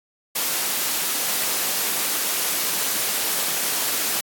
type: noise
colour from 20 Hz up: white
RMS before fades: -23 dBFS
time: 0.35-4.21 s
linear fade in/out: 10 ms
effects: high-pass 200 Hz 12 dB/octave + AAC 64 kbps